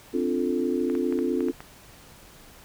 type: chord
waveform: sine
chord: D minor seventh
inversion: third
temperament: equal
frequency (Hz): 261.6 / 293.7 / 349.2 / 440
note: C4 / D4 / F4 / A4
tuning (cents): 0 / 0 / 0 / 0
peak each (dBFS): -27 / -30 / -27 / -30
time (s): 0.13-1.52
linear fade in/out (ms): 20
type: clicks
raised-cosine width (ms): 0.5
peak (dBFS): -24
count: 7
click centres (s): 0.899 / 0.952 / 1.125 / 1.189 / 1.406 / 1.485 / 1.605
effects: pink hiss -50 dBFS RMS until 2.64 s